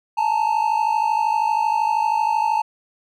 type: tone pair together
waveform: triangle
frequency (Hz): 857 / 909.8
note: A5 / A#5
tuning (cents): -46 / -42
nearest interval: minor second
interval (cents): 104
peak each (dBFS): -18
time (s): 0.17-2.62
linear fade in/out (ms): 10
effects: none